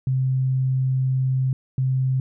sine tone bursts at uneven times, 130.81 Hz, C3, in tune, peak -18 dBFS, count 2, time 0.07-1.53 / 1.78-2.2 s, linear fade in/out 2 ms, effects none

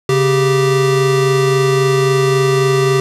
square tone pair together, 138.27 / 391.1 Hz, C#3 / G4, -4 / -4 cents, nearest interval octave + tritone, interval 1800 cents, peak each -16 / -13 dBFS, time 0.09-3 s, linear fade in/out 2 ms, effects low-pass 9000 Hz 12 dB/octave + 8-bit

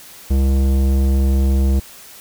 sine tone with tanh clipping, 67.2 Hz, C2, 47 cents sharp, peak -14 dBFS, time 0.3-1.8 s, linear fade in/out 10 ms, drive 15 dB, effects white hiss -40 dBFS RMS until 2.2 s

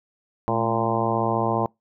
harmonic tone with a mistuned harmonic, 114.7 Hz, A#2, 28 cents flat, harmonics 1 / 2 / 3 / 4 / 5 / 6 / 7 / 8 / 9, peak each -29 / -29 / -29 / -29 / -29 / -29 / -29 / -29 / -29 dBFS, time 0.48-1.66 s, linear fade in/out 0 ms, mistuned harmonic 2, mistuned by -78 cents, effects noise-tail reverb RT60 0.2 s tail -26 dB re dry

